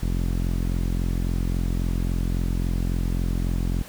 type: tone with low-pass filter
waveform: sawtooth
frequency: 43.65 Hz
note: F1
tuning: in tune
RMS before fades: -24 dBFS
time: 0.02-3.83 s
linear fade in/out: 10 ms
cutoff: 250 Hz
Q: 1.4
effects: pink hiss -43 dBFS RMS until 3.88 s